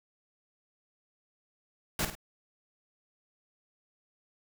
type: noise with echo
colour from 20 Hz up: pink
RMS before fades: -30 dBFS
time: 1.99-2.05 s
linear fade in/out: 2 ms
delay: 51 ms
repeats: 2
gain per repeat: -8 dB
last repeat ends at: 2.152 s
effects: none